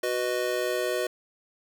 square chord, B major, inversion second, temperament just, 370.4 / 493.9 / 617.4 Hz, F#4 / B4 / D#5, +2 / 0 / -14 cents, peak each -31 dBFS, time 0.03-1.07 s, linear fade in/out 5 ms, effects none

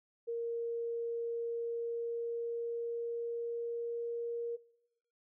sine tone with pitch glide, 466.2 to 469.4 Hz, A#4 to A#4, 0 to +12 cents, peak -34 dBFS, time 0.27-4.57 s, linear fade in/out 20 ms, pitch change +12 cents, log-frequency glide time 1.33-4.31 s, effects noise-tail reverb RT60 1.0 s tail -23 dB re dry

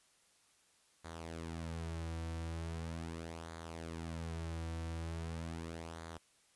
sawtooth tone with flanger, 82.41 Hz, E2, in tune, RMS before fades -43 dBFS, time 1.04-6.18 s, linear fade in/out 10 ms, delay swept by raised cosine 0.36 to 4.86 ms, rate 0.4 Hz, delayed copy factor -0.6, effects white hiss -70 dBFS RMS until 6.55 s + resampled to 24000 Hz

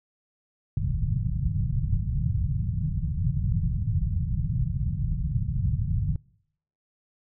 white low-pass noise, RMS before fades -26 dBFS, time 0.77-6.16 s, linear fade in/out 2 ms, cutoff 160 Hz, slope 48 dB/octave, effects noise-tail reverb RT60 0.7 s tail -25 dB re dry

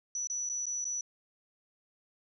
sine tone with dropouts, 5920 Hz, F#8, in tune, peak -32 dBFS, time 0.15-1.01 s, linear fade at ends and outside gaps 2 ms, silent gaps 0.272-0.299 / 0.491-0.497 / 0.657-0.666 / 0.844-0.852 s, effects none

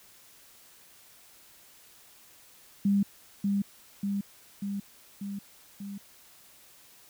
sine tone with echo, 200 Hz, G3, 35 cents sharp, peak -21 dBFS, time 2.85-3.03 s, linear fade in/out 5 ms, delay 590 ms, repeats 5, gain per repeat -3 dB, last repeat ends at 5.98 s, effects white hiss -56 dBFS RMS until 7.09 s

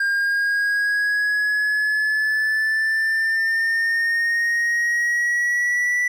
triangle exponential sweep, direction up, 1605 to 1968 Hz, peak -16 dBFS, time 0-6.08 s, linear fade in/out 5 ms, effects none

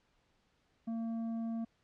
triangle tone with tanh clipping, 227.8 Hz, A#3, 40 cents flat, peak -36 dBFS, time 0.87-1.65 s, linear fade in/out 10 ms, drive 11 dB, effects pink hiss -74 dBFS RMS until 1.83 s + low-pass 5000 Hz 12 dB/octave

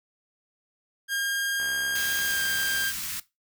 sawtooth tone with pitch glide, 1614 to 1594.5 Hz, G#6 to G6, -50 to +29 cents, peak -22 dBFS, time 1.08-2.93 s, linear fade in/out 50 ms, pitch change -21 cents, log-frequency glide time 2.24-2.42 s
click train, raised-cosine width 0.5 ms, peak -28 dBFS, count 85, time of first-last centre 1.6-2.837 s, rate 67.9 Hz
white band-stop noise, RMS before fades -33 dBFS, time 1.95-3.2 s, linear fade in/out 5 ms, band 230 to 1200 Hz, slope 24 dB/octave
effects noise-tail reverb RT60 0.2 s tail -17 dB re dry

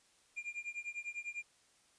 triangle tone with tremolo, 2400 Hz, D7, 37 cents sharp, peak -35 dBFS, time 0.36-1.43 s, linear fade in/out 20 ms, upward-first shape triangle, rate 10 Hz, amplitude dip 100%, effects white hiss -69 dBFS RMS until 1.98 s + resampled to 22050 Hz

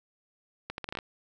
accelerating click train, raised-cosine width 0.3 ms, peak -19 dBFS, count 8, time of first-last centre 0.7-0.988 s, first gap 81 ms, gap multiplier 0.76, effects none

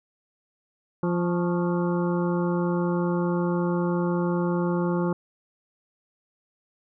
harmonic tone with a mistuned harmonic, 174.61 Hz, F3, in tune, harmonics 1 / 2 / 3 / 5 / 6 / 7 / 8, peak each -24 / -27 / -32 / -35 / -37 / -41 / -41 dBFS, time 1.03-5.13 s, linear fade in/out 2 ms, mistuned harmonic 6, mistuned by +83 cents, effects none

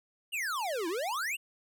square exponential two-way sweep, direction down then up, 2960 to 316.1 to 2937 Hz, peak -32 dBFS, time 0.32-1.37 s, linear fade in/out 20 ms, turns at 0.88 s, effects none

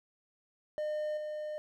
triangle tone with level steps, 607 Hz, D#5, 43 cents flat, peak -30 / -34 dBFS, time 0.78-1.58 s, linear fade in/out 0 ms, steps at 1.17 s, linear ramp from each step 5 ms, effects none

